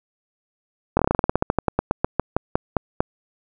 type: slowing click train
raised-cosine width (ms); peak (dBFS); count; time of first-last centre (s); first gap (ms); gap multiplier
1; -3; 23; 0.97-3.005; 22; 1.12
effects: none

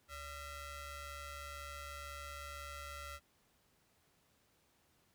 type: ring-modulated tone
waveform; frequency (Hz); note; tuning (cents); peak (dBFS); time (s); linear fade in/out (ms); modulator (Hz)
sawtooth; 646; E5; -35; -38; 0.08-3.2; 50; 717
effects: pink hiss -73 dBFS RMS until 5.14 s + high-pass 60 Hz 12 dB/octave

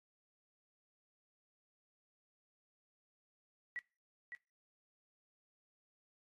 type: tone with echo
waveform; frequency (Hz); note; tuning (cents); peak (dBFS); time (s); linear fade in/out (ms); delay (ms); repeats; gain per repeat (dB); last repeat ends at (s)
sine; 1940; B6; -31; -39; 3.76-3.79; 0; 560; 1; -6; 4.35
effects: noise-tail reverb RT60 0.3 s tail -22 dB re dry + AAC 32 kbps

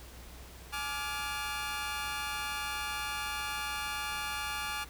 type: chord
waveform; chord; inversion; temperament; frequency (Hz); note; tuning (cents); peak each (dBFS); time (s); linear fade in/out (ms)
20% pulse; D diminished; second; just; 845.8 / 1174.7 / 1409.6; Ab5 / D6 / F6; +31 / 0 / +16; -34; 0.72-4.85; 20
effects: added 61 Hz sine -49 dBFS peak until 4.89 s + pink hiss -52 dBFS RMS until 4.89 s

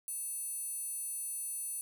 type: tone with high-pass filter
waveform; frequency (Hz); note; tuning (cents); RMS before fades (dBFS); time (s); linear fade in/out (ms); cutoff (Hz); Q
square; 880; A5; 0; -39; 0.08-1.81; 0; 10000; 9.4
effects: 12-bit

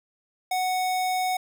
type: tone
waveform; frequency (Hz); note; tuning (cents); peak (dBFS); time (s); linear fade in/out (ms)
square; 740; F#5; 0; -24; 0.51-1.37; 5
effects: none

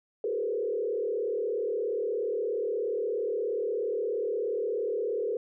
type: tone with frequency modulation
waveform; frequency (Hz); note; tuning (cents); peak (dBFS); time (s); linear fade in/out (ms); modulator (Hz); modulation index
sine; 445.3; A4; +21; -27; 0.24-5.37; 2; 36.9; 1.5
effects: none

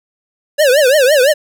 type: tone with vibrato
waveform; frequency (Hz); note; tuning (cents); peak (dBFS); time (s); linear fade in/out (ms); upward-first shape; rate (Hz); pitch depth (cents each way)
square; 554; C#5; -1; -8; 0.58-1.34; 20; triangle; 5.9; 240
effects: none

